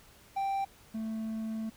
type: tone pair in turn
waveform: triangle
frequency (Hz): 784 / 221.1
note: G5 / A3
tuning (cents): 0 / +9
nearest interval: octave + minor seventh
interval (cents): 2191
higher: first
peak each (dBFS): -27 / -31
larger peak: first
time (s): 0.36-0.65 / 0.94-1.7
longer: second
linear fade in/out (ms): 10
effects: pink hiss -58 dBFS RMS until 1.76 s